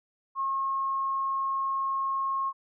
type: tone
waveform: sine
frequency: 1082 Hz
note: C#6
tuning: 42 cents flat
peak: -26 dBFS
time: 0.35-2.53 s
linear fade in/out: 50 ms
effects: none